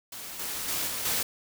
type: noise with level steps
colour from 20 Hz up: white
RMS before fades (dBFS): -40 / -34 / -30 / -33 / -28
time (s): 0.12-1.23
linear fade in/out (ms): 5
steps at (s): 0.39 / 0.68 / 0.87 / 1.05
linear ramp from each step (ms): 5
effects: none